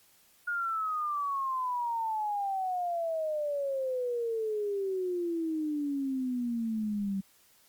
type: exponential sweep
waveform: sine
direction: down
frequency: 1437 to 192 Hz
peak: -29 dBFS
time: 0.47-7.21 s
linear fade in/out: 10 ms
effects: white hiss -63 dBFS RMS until 7.68 s + Opus 48 kbps